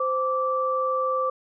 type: tone pair together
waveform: sine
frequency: 519.1 / 1166 Hz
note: C5 / D6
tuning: -14 / -13 cents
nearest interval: octave + major second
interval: 1401 cents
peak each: -25 / -24 dBFS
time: 0-1.3 s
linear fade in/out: 5 ms
effects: none